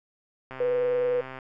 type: click train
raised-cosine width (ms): 0.5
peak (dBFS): -24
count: 116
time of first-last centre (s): 0.51-1.388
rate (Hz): 131
type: tone with vibrato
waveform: sine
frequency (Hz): 494.1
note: B4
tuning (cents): +1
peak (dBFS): -22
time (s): 0.6-1.21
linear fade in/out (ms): 5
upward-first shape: sine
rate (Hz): 20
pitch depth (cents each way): 22
effects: none